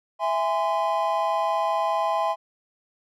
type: chord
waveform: triangle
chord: E augmented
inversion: none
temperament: just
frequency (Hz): 659.3 / 824.1 / 1030.1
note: E5 / G#5 / B#5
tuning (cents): 0 / -14 / -27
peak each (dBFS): -24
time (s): 0.19-2.36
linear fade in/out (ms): 50
effects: none